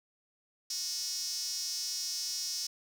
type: tone with high-pass filter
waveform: sawtooth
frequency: 365.7 Hz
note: F#4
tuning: 20 cents flat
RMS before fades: -36 dBFS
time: 0.7-2.67 s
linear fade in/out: 5 ms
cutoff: 5400 Hz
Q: 6.5
effects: none